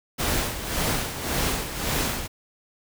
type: noise with tremolo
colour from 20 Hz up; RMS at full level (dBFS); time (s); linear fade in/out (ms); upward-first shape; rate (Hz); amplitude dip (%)
pink; -24; 0.18-2.28; 20; sine; 1.8; 65
effects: none